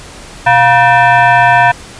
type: tone with frequency modulation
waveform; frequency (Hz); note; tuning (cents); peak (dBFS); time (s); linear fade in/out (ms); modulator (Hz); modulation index
sine; 125.7; B2; +31; -4; 0.46-1.72; 10; 831; 2.1
effects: pink hiss -32 dBFS RMS until 1.99 s + resampled to 22050 Hz